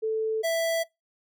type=tone pair in turn; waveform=sine / square; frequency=440 / 660.6 Hz; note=A4 / E5; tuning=0 / +4 cents; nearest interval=perfect fifth; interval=704 cents; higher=second; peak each=-24 dBFS; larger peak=neither; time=0.02-0.43 / 0.43-0.84 s; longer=neither; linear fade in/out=20 ms; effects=noise-tail reverb RT60 0.2 s tail -24 dB re dry